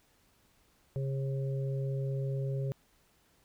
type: harmonic tone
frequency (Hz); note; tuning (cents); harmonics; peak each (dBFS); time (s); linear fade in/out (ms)
135.4; C#3; -40; 1 / 3 / 4; -31 / -41 / -43; 0.96-2.72; 0
effects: pink hiss -68 dBFS RMS until 3.44 s

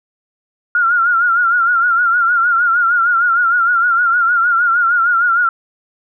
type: tone with vibrato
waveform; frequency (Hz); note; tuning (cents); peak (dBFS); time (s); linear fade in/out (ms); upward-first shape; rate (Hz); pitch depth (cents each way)
sine; 1402; F6; +6; -10; 0.75-5.49; 2; triangle; 6.5; 91
effects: none

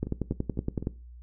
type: two click trains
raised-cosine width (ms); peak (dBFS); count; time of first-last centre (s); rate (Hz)
3; -22 / -15; 4 / 10; 0.07-0.826 / 0.03-0.871; 3.97 / 10.7
effects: noise-tail reverb RT60 0.3 s tail -19 dB re dry + added 60 Hz sine -44 dBFS peak until 1.22 s

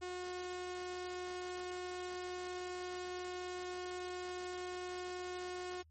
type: tone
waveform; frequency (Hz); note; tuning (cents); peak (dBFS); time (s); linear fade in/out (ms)
sawtooth; 361.8; F#4; -39; -37; 0.01-5.83; 20
effects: added 79 Hz sine -62 dBFS peak until 5.9 s + MP3 32 kbps

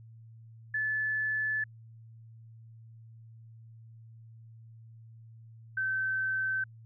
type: tone pair in turn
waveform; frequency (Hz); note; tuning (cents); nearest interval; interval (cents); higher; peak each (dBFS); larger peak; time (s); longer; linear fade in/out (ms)
sine; 1734 / 1540.5; A6 / G6; -26 / -31; major second; 205; first; -28; neither; 0.74-1.64 / 5.77-6.64; first; 5
effects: added 113 Hz sine -49 dBFS peak until 6.85 s

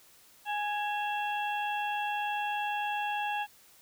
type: harmonic tone with a mistuned harmonic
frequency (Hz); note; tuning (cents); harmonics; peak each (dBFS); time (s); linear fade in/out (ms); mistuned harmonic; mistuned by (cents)
830.6; G#5; 0; 1 / 2 / 3 / 4; -31 / -38 / -38 / -44; 0.45-3.47; 50; 3; +140
effects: white hiss -59 dBFS RMS until 3.81 s

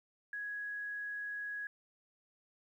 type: tone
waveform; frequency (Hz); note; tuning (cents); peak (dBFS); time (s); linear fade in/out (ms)
sine; 1667; G#6; +6; -38; 0.33-1.67; 2
effects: 12-bit

